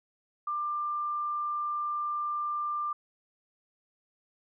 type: tone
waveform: sine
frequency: 1190 Hz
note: D6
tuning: 22 cents sharp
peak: -29 dBFS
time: 0.47-2.93 s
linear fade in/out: 5 ms
effects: none